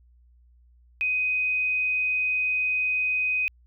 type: tone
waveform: sine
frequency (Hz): 2506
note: D#7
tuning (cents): +12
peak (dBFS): -22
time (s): 1.01-3.48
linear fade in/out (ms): 0
effects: added 60 Hz sine -54 dBFS peak until 3.66 s